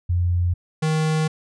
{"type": "tone pair in turn", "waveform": ["sine", "square"], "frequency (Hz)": [88, 156.8], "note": ["F2", "D#3"], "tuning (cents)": [14, 14], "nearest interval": "minor seventh", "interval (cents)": 1000, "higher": "second", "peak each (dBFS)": [-17, -19], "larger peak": "first", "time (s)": [[0.09, 0.54], [0.82, 1.28]], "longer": "second", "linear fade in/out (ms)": 10, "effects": ["resampled to 22050 Hz"]}